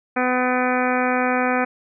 harmonic tone with a mistuned harmonic, 251.7 Hz, B3, 33 cents sharp, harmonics 1 / 2 / 3 / 4 / 5 / 6 / 7 / 8 / 9 / 10, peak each -23 / -24 / -24 / -30 / -27 / -27 / -30 / -33 / -31 / -33 dBFS, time 0.16-1.65 s, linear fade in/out 10 ms, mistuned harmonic 10, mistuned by -50 cents, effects none

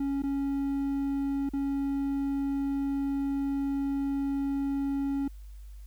triangle tone with dropouts, 277.2 Hz, C#4, in tune, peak -25 dBFS, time 0-5.28 s, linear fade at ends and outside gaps 5 ms, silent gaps 0.222-0.235 / 1.492-1.534 s, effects added 50 Hz sine -42 dBFS peak until 5.86 s + white hiss -65 dBFS RMS until 5.86 s

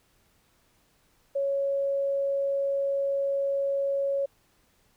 sine tone, 554.4 Hz, C#5, in tune, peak -24 dBFS, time 1.35-4.26 s, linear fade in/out 10 ms, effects pink hiss -66 dBFS RMS until 4.96 s

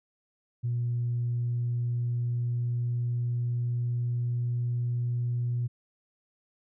sine tone with pitch glide, 120.1 to 120.94 Hz, B2 to B2, -48 to -36 cents, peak -25 dBFS, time 0.63-5.68 s, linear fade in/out 20 ms, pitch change +12 cents, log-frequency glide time 1.21-5.53 s, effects tanh soft clip ceiling -22 dBFS

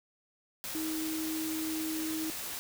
sine tone in noise, 316.7 Hz, D#4, 31 cents sharp, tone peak -33 dBFS, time 0.75-2.3 s, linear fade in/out 0 ms, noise white, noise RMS -39 dBFS, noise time 0.64-2.59 s, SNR +3 dB, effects none

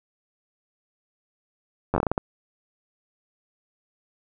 slowing click train, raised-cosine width 1 ms, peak -8 dBFS, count 9, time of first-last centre 1.94-2.179 s, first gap 10 ms, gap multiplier 1.3, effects none

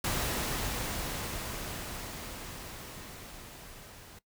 pink noise with level ramp, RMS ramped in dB -31 to -51 dBFS, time 0.04-4.19 s, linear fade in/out 5 ms, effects noise-tail reverb RT60 0.1 s tail -18 dB re dry

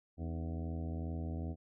harmonic tone with a mistuned harmonic, 82.41 Hz, E2, in tune, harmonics 1 / 2 / 3 / 4 / 5 / 6 / 7 / 8 / 9, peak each -38 / -44 / -45 / -48 / -54 / -55 / -57 / -55 / -57 dBFS, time 0.17-1.56 s, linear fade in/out 50 ms, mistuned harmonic 4, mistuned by -91 cents, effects none

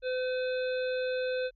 harmonic tone, 509 Hz, C5, 48 cents flat, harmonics 1 / 3 / 5 / 7 / 8, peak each -29 / -39 / -43 / -46 / -47 dBFS, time 0.02-1.51 s, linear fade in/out 50 ms, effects added 40 Hz sine -62 dBFS peak until 1.55 s

